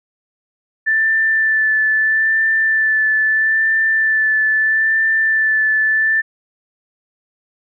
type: tone with vibrato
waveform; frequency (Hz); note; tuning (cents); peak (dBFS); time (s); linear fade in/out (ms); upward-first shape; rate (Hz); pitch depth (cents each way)
sine; 1762; A6; +2; -12; 0.86-6.22; 20; sine; 0.77; 17
effects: none